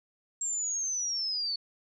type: linear sweep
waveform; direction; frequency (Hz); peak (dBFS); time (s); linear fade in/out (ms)
sine; down; 7500 to 4413; -29; 0.41-1.56; 5
effects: none